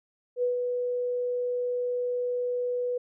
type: tone with ADSR envelope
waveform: sine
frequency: 492.1 Hz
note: B4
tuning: 6 cents flat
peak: -22 dBFS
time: 0.36-2.98 s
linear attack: 67 ms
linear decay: 130 ms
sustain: -4 dB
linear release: 7 ms
effects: none